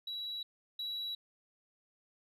sine tone pair in turn, 3906 / 3906 Hz, B7 / B7, -20 / -20 cents, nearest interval unison, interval 0 cents, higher neither, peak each -36 / -34 dBFS, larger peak second, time 0.07-0.43 / 0.79-1.15 s, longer neither, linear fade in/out 5 ms, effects tanh soft clip ceiling -35 dBFS

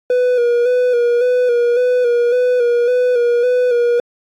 triangle tone with vibrato, 487.9 Hz, B4, 21 cents flat, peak -9 dBFS, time 0.1-4 s, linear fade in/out 2 ms, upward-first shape square, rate 1.8 Hz, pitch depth 35 cents each way, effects AAC 64 kbps

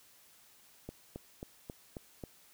click train, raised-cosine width 2 ms, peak -28 dBFS, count 6, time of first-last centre 0.89-2.238 s, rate 3.71 Hz, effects white hiss -62 dBFS RMS until 2.53 s

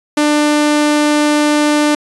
sawtooth tone, 297.7 Hz, D4, 24 cents sharp, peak -6 dBFS, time 0.17-1.95 s, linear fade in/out 5 ms, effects resampled to 24000 Hz

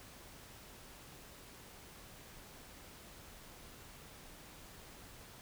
silence, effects pink hiss -55 dBFS RMS until 5.41 s

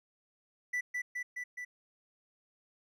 triangle tone with echo, 1975.5 Hz, B6, in tune, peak -29 dBFS, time 0.73-0.81 s, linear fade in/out 10 ms, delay 210 ms, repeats 4, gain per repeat -2 dB, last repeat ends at 1.65 s, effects none

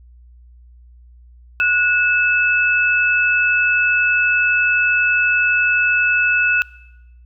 sine tone pair together, 1464 / 2615 Hz, F#6 / E7, -19 / -15 cents, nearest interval minor seventh, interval 1004 cents, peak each -16 dBFS, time 1.6-6.62 s, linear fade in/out 0 ms, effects noise-tail reverb RT60 1.0 s tail -22 dB re dry + added 60 Hz sine -42 dBFS peak until 7.25 s

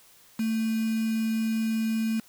sine tone with quantisation, 222.7 Hz, A3, 21 cents sharp, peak -24 dBFS, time 0.39-2.2 s, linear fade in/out 5 ms, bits 6, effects white hiss -56 dBFS RMS until 2.28 s

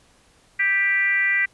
sine tone with frequency modulation, 1968 Hz, B6, 7 cents flat, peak -17 dBFS, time 0.59-1.46 s, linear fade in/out 10 ms, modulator 392 Hz, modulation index 0.77, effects pink hiss -57 dBFS RMS until 1.53 s + resampled to 24000 Hz

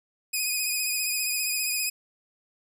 10% pulse tone with vibrato, 2489 Hz, D#7, in tune, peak -17 dBFS, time 0.33-1.9 s, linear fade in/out 10 ms, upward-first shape triangle, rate 15 Hz, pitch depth 46 cents each way, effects none

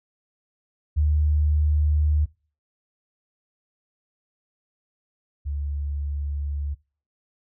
sine tone pair in turn, 75.2 / 71.85 Hz, D2 / D2, +42 / -37 cents, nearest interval minor second, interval 79 cents, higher first, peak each -17 / -25 dBFS, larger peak first, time 0.96-2.26 / 5.45-6.75 s, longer neither, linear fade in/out 20 ms, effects noise-tail reverb RT60 0.4 s tail -24 dB re dry

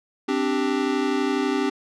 square chord, C suspended second, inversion none, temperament equal, 261.6 / 293.7 / 392 Hz, C4 / D4 / G4, 0 / 0 / 0 cents, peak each -26 dBFS, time 0.28-1.7 s, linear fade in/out 10 ms, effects low-pass 5000 Hz 12 dB/octave

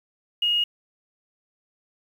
sine tone, 2869 Hz, F7, 46 cents sharp, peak -19 dBFS, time 0.42-0.64 s, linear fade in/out 5 ms, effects 8-bit

